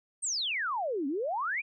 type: exponential two-way sweep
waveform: sine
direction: down then up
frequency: 8870 to 261.6 to 2521 Hz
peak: -29 dBFS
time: 0.22-1.62 s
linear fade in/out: 20 ms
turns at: 1.07 s
effects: none